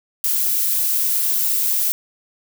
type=noise; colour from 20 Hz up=violet; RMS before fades=-19 dBFS; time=0.24-1.92 s; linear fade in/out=0 ms; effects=none